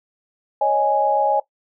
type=chord; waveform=sine; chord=C# suspended second; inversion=none; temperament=equal; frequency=554.4 / 622.3 / 830.6 Hz; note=C#5 / D#5 / G#5; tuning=0 / 0 / 0 cents; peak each=-21 / -22 / -17 dBFS; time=0.61-1.4 s; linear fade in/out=5 ms; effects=noise-tail reverb RT60 0.1 s tail -17 dB re dry